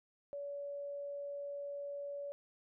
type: tone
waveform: sine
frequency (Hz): 569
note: C#5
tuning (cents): +45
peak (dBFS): -40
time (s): 0.33-2.32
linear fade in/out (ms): 0
effects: none